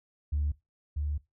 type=tone pair in turn; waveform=sine; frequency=73.42 / 73.75 Hz; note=D2 / D2; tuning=0 / +8 cents; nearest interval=unison; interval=8 cents; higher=second; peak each=-25 / -28 dBFS; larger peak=first; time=0.32-0.52 / 0.96-1.18 s; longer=second; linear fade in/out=10 ms; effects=noise-tail reverb RT60 0.2 s tail -19 dB re dry + tanh soft clip ceiling -22 dBFS